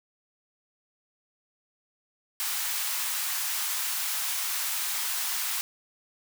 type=high-pass noise; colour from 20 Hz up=white; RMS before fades=-30 dBFS; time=2.4-5.61 s; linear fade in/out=0 ms; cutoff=850 Hz; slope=24 dB/octave; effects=none